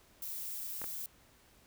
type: noise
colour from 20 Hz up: violet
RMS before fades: -41 dBFS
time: 0.22-1.06 s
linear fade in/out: 2 ms
type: clicks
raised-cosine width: 0.5 ms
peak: -28 dBFS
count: 2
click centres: 0.817 / 0.842 s
effects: pink hiss -64 dBFS RMS until 1.66 s